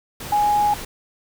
sine tone in noise, 830.6 Hz, G#5, in tune, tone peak -15 dBFS, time 0.32-0.74 s, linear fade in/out 5 ms, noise pink, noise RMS -33 dBFS, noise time 0.2-0.85 s, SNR +15 dB, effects none

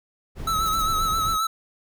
brown noise, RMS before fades -31 dBFS, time 0.35-1.38 s, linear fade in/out 50 ms
square tone with vibrato, 1300 Hz, E6, 24 cents flat, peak -22 dBFS, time 0.47-1.47 s, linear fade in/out 5 ms, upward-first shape sine, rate 7.5 Hz, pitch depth 40 cents each way
violet noise bursts, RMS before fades -35 dBFS, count 3, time 0.66-0.821 s, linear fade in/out 2 ms, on 31 ms, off 34 ms
effects none

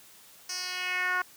10% pulse tone with band-pass filter sweep, 364.3 Hz, F#4, 27 cents flat, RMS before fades -31 dBFS, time 0.49-1.22 s, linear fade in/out 5 ms, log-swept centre 6100 to 1300 Hz, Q 2.5, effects white hiss -54 dBFS RMS until 1.36 s + high-pass 60 Hz 12 dB/octave

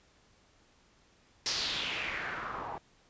white noise with low-pass filter sweep, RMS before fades -36 dBFS, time 1.46-2.78 s, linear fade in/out 0 ms, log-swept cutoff 5500 to 840 Hz, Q 3.1, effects pink hiss -65 dBFS RMS until 3.09 s + resampled to 16000 Hz

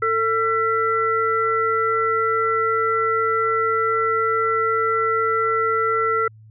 sine tone cluster, 446.5 / 1351 / 1985 Hz, A4 / E6 / B6, +25 / +42 / +8 cents, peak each -22 / -19 / -28 dBFS, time 0.02-6.28 s, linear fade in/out 5 ms, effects added 109 Hz sine -43 dBFS peak until 6.5 s

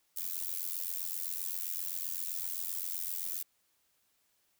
violet noise with amplitude modulation, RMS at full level -33 dBFS, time 0.16-3.43 s, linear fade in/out 10 ms, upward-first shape sine, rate 87.7 Hz, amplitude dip 100%, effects white hiss -74 dBFS RMS until 4.59 s

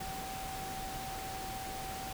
sine tone in noise, 767 Hz, G5, 38 cents flat, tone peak -41 dBFS, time 0-2.13 s, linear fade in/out 5 ms, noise pink, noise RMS -43 dBFS, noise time 0-2.13 s, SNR -1 dB, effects none

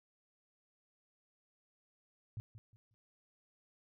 sine tone with echo, 109.9 Hz, A2, 2 cents flat, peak -39 dBFS, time 2.37-2.4 s, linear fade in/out 0 ms, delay 180 ms, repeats 3, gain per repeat -11 dB, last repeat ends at 2.94 s, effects none

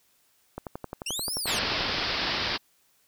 click train, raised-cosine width 1 ms, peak -20 dBFS, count 17, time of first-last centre 0.58-1.984 s, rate 11.4 Hz
20% pulse linear two-way sweep, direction up then down, 2625 to 5588 to 2625 Hz, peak -24 dBFS, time 1.06-1.59 s, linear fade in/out 5 ms, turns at 1.36 s
white low-pass noise, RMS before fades -29 dBFS, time 1.46-2.58 s, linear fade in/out 20 ms, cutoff 5200 Hz, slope 96 dB/octave
effects white hiss -66 dBFS RMS until 3.07 s

